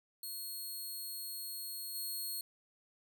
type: tone with level steps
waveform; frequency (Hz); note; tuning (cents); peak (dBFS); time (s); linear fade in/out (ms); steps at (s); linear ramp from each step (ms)
5% pulse; 4300; C8; +47; -34 / -31; 0.23-2.41; 2; 1.94; 20
effects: none